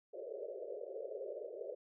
white band-pass noise, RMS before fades -45 dBFS, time 0.13-1.75 s, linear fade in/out 10 ms, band 380 to 610 Hz, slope 96 dB/octave, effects none

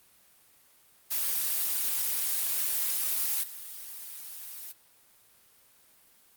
blue noise with level steps, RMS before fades -29 / -42 dBFS, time 1.1-4.73 s, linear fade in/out 20 ms, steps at 3.42 s, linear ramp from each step 20 ms, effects white hiss -61 dBFS RMS until 6.36 s + Opus 32 kbps

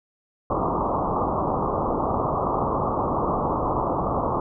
white low-pass noise, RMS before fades -24 dBFS, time 0.5-4.4 s, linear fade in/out 2 ms, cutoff 1200 Hz, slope 96 dB/octave, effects none

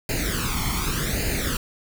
pink noise with flanger, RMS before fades -25 dBFS, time 0.09-1.57 s, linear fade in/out 2 ms, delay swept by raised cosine 0.43 to 0.93 ms, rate 0.86 Hz, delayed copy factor +0.8, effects none

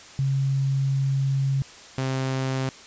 sine / sawtooth tone pair in turn, 136 / 132.13 Hz, C#3 / C3, -33 / +17 cents, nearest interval unison, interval 50 cents, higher first, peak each -20 dBFS, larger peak neither, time 0.19-1.62 / 1.98-2.69 s, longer first, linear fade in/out 0 ms, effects white hiss -45 dBFS RMS until 2.86 s + resampled to 16000 Hz

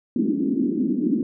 pink band-pass noise, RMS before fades -22 dBFS, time 0.16-1.23 s, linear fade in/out 2 ms, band 210 to 330 Hz, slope 48 dB/octave, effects none

